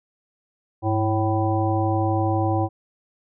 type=harmonic tone with a mistuned harmonic; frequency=110 Hz; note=A2; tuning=in tune; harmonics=1 / 3 / 5 / 7 / 9; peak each=-22 / -24 / -29 / -25 / -32 dBFS; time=0.82-2.69 s; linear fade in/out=50 ms; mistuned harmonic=1; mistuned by=-130 cents; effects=none